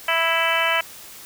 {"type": "harmonic tone with a mistuned harmonic", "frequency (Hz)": 329.6, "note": "E4", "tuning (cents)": 0, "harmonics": [2, 3, 4, 5, 6, 7, 8, 9], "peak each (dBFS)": [-26, -26, -26, -26, -26, -26, -26, -26], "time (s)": [0.08, 0.81], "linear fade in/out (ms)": 5, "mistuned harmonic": 9, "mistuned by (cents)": 35, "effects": ["white hiss -41 dBFS RMS until 1.25 s"]}